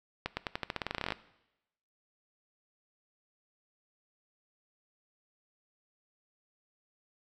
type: accelerating click train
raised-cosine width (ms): 0.3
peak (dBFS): -16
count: 18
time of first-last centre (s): 0.26-1.122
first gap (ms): 110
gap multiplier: 0.89
effects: noise-tail reverb RT60 0.9 s tail -18 dB re dry